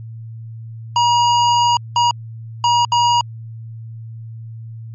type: tone bursts at uneven times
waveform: square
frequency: 955 Hz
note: A#5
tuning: 42 cents sharp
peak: -12 dBFS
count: 4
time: 0.96-1.77 / 1.96-2.11 / 2.64-2.85 / 2.92-3.21 s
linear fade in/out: 2 ms
effects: added 113 Hz sine -29 dBFS peak until 4.94 s + MP3 32 kbps